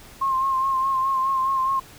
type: tone with vibrato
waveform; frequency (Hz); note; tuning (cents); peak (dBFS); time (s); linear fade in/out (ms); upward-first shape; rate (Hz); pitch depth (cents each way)
sine; 1065; C6; +30; -19; 0.21-1.8; 10; sine; 4.8; 34
effects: pink hiss -46 dBFS RMS until 1.98 s